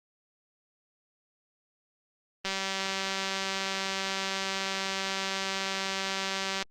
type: click train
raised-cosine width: 0.2 ms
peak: -14 dBFS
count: 807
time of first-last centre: 2.45-6.626 s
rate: 193 Hz
effects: Opus 32 kbps